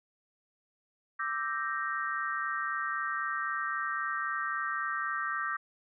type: chord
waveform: sine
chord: E half-diminished seventh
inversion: third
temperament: equal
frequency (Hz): 1174.7 / 1318.5 / 1568 / 1864.7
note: D6 / E6 / G6 / Bb6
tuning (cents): 0 / 0 / 0 / 0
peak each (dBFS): -35 / -37 / -36 / -37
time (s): 1.19-5.57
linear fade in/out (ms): 10
effects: none